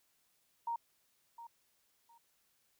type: tone with echo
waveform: sine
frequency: 932.3 Hz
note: A#5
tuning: in tune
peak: -34 dBFS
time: 0.67-0.76 s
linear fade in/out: 5 ms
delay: 710 ms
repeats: 2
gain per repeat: -13 dB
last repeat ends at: 2.18 s
effects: white hiss -75 dBFS RMS until 2.79 s